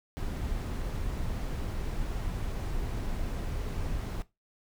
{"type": "noise", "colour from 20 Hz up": "brown", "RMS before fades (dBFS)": -33, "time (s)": [0.17, 4.22], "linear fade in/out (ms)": 0, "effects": ["noise-tail reverb RT60 0.2 s tail -17 dB re dry"]}